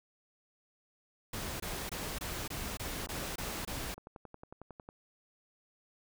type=noise bursts; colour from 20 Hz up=pink; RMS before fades=-39 dBFS; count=9; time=1.33-3.944 s; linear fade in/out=5 ms; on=270 ms; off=23 ms
type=click train; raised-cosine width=1 ms; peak=-33 dBFS; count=22; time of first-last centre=2.98-4.889 s; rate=11 Hz
effects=none